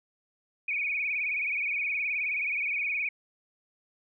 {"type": "tone with vibrato", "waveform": "sine", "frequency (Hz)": 2358, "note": "D7", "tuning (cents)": 6, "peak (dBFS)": -27, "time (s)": [0.68, 3.09], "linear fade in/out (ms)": 5, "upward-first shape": "sine", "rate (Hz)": 19, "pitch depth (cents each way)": 110, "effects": []}